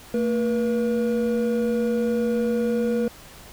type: tone pair together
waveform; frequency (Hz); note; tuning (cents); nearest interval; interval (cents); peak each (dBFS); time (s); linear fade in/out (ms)
triangle; 226.2 / 480.7; A3 / B4; +48 / -47; octave + minor second; 1305; -21; 0.14-3.08; 2
effects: pink hiss -45 dBFS RMS until 3.52 s